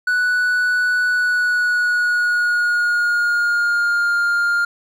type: tone with pitch glide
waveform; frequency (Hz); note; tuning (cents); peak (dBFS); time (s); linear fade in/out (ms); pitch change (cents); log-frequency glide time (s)
triangle; 1480 to 1405; F#6 to F6; 0 to +10; -13; 0.07-4.65; 5; -90; 1.07-4.16
effects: none